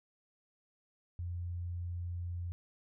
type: tone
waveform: sine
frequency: 87.4 Hz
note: F2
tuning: 2 cents sharp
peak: -36 dBFS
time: 1.19-2.52 s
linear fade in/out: 0 ms
effects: none